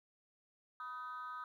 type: tone with amplitude modulation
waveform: sine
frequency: 1255 Hz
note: D#6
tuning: 15 cents sharp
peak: -37 dBFS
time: 0.8-1.44 s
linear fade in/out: 2 ms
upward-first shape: sine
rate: 270 Hz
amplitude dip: 95%
effects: tanh soft clip ceiling -37 dBFS + 13-bit